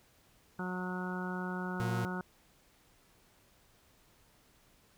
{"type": "harmonic tone", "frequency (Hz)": 182.3, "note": "F#3", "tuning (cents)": -25, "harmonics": [1, 2, 3, 4, 5, 6, 7, 8], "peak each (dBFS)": [-37, -43, -50, -48, -45, -51, -47, -43], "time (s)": [0.59, 2.21], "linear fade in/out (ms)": 2}
{"type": "tone", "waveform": "40% pulse", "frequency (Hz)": 116.54, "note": "A#2", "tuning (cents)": 0, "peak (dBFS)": -32, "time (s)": [1.8, 2.05], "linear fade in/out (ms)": 0}
{"effects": ["pink hiss -66 dBFS RMS until 4.97 s"]}